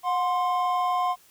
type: tone pair together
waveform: triangle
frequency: 725.7 / 1046.5 Hz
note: F#5 / C6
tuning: -34 / 0 cents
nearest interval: tritone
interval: 634 cents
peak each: -23 dBFS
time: 0.03-1.16 s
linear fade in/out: 50 ms
effects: white hiss -57 dBFS RMS until 1.3 s